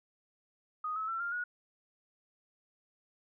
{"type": "tone with pitch steps", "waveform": "sine", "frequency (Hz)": [1244.5, 1293.6, 1344.7, 1397.7, 1452.9], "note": ["D#6", "E6", "E6", "F6", "F#6"], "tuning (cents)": [0, -33, 34, 1, -32], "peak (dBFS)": -33, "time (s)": [0.84, 1.44], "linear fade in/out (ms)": 5, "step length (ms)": 120, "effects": []}